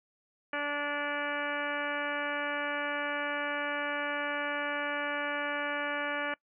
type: harmonic tone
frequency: 290.4 Hz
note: D4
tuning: 19 cents flat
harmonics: 1 / 2 / 3 / 4 / 5 / 6 / 7 / 8 / 9 / 10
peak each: -41 / -37 / -41 / -40 / -38 / -37 / -46 / -40 / -51 / -46 dBFS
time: 0.53-6.34 s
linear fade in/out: 2 ms
effects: noise-tail reverb RT60 0.1 s tail -23 dB re dry

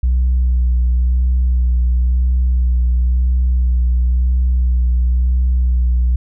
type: tone with vibrato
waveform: sine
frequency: 61.74 Hz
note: B1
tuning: in tune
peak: -9 dBFS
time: 0.03-6.16 s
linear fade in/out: 5 ms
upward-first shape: sine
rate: 0.97 Hz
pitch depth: 24 cents each way
effects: tanh soft clip ceiling -9 dBFS

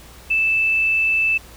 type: tone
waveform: sine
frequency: 2637 Hz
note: E7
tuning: in tune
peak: -15 dBFS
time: 0.3-1.38 s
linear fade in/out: 10 ms
effects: added 60 Hz sine -44 dBFS peak until 1.56 s + pink hiss -44 dBFS RMS until 1.56 s

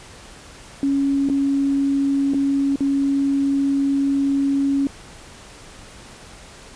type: tone with dropouts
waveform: sine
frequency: 277.2 Hz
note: C#4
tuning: in tune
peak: -16 dBFS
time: 0.83-4.87 s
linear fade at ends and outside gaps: 1 ms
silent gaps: 1.289-1.298 / 2.336-2.344 / 2.758-2.806 s
effects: pink hiss -42 dBFS RMS until 6.75 s + resampled to 22050 Hz

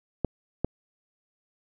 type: clicks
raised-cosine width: 2 ms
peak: -11 dBFS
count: 2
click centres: 0.247 / 0.646 s
effects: none

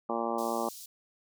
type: harmonic tone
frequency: 115.9 Hz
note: A#2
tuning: 10 cents flat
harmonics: 2 / 3 / 4 / 5 / 6 / 7 / 8 / 9 / 10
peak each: -37 / -37 / -38 / -36 / -39 / -36 / -40 / -40 / -39 dBFS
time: 0.09-0.69 s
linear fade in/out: 5 ms
type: high-pass noise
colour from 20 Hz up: pink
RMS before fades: -46 dBFS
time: 0.38-0.86 s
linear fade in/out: 5 ms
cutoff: 4600 Hz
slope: 24 dB/octave
effects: none

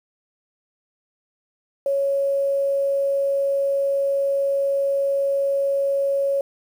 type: tone with quantisation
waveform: sine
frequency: 554.4 Hz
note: C#5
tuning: in tune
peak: -18 dBFS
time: 1.86-6.41 s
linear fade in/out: 2 ms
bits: 8
effects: none

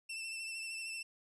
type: tone with vibrato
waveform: sawtooth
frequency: 2673 Hz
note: E7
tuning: 23 cents sharp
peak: -37 dBFS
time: 0.09-1.03 s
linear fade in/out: 10 ms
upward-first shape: sine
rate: 13 Hz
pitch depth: 29 cents each way
effects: resampled to 24000 Hz

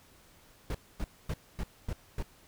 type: noise bursts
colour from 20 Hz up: brown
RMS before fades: -33 dBFS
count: 6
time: 0.7-2.226 s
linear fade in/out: 2 ms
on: 46 ms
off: 250 ms
effects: pink hiss -60 dBFS RMS until 2.47 s

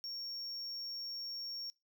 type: tone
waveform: triangle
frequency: 5520 Hz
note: F8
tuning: 21 cents flat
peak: -39 dBFS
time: 0.04-1.7 s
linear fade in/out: 0 ms
effects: noise-tail reverb RT60 0.2 s tail -21 dB re dry

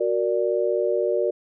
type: chord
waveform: sine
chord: Gb augmented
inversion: none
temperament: equal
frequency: 370 / 466.2 / 587.3 Hz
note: Gb4 / Bb4 / D5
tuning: 0 / 0 / 0 cents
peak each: -24 dBFS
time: 0-1.31 s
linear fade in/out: 10 ms
effects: none

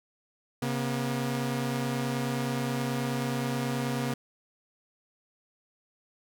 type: tone pair together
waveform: sawtooth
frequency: 134.7 / 240 Hz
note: C#3 / B3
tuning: -49 / -49 cents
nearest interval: minor seventh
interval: 1000 cents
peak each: -27 dBFS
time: 0.62-4.14 s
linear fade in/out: 5 ms
effects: none

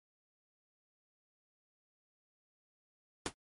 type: noise with exponential decay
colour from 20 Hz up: pink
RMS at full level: -31 dBFS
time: 3.26-3.34 s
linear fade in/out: 0 ms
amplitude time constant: 16 ms
effects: MP3 48 kbps

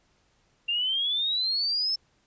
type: exponential sweep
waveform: sine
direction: up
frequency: 2763 to 5330 Hz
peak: -24 dBFS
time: 0.68-1.96 s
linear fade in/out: 10 ms
effects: pink hiss -67 dBFS RMS until 2.26 s + resampled to 16000 Hz

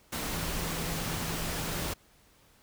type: tone in noise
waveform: sine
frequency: 164.81 Hz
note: E3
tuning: in tune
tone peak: -39 dBFS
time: 0.32-1.88 s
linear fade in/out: 10 ms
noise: pink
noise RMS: -34 dBFS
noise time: 0.12-1.94 s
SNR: -8 dB
effects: pink hiss -62 dBFS RMS until 2.62 s

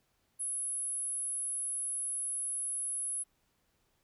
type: tone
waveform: sine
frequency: 10670 Hz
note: E9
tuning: 20 cents sharp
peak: -33 dBFS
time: 0.39-3.24 s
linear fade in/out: 20 ms
effects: pink hiss -75 dBFS RMS until 4.03 s

